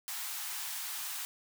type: high-pass noise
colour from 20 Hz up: white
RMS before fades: -39 dBFS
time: 0.08-1.25 s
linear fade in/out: 0 ms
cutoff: 760 Hz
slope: 48 dB/octave
effects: none